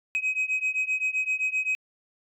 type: beating tone pair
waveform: sine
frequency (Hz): 2526 / 2533.7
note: D#7 / D#7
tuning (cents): +26 / +31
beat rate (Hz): 7.7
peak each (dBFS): -26 / -25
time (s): 0.15-1.75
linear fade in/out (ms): 0
effects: tanh soft clip ceiling -21 dBFS